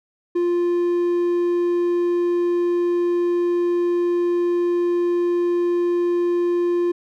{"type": "tone", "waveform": "triangle", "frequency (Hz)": 349.2, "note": "F4", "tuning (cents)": 0, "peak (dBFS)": -15, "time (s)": [0.35, 6.92], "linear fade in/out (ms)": 10, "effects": []}